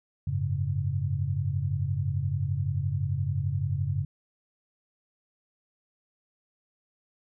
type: chord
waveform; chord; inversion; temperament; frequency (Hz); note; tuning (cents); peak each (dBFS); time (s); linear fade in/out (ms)
sine; F# suspended second; none; just; 92.5 / 104.06 / 138.75; F#2 / G#2 / C#3; 0 / +4 / +2; -30 / -31 / -29; 0.27-4.05; 5
effects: none